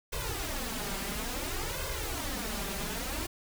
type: noise with flanger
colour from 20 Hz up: pink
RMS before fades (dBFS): -35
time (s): 0.12-3.27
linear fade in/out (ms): 10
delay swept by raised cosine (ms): 1.9 to 5.1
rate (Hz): 0.58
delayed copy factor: +0.9
effects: none